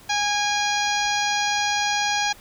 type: harmonic tone with a mistuned harmonic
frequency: 823 Hz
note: G#5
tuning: 16 cents flat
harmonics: 1 / 2 / 3 / 4 / 5 / 6 / 7 / 8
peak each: -24 / -27 / -29 / -30 / -31 / -32 / -32 / -33 dBFS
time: 0.09-2.33 s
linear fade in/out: 10 ms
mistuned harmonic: 3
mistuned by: -23 cents
effects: pink hiss -48 dBFS RMS until 2.4 s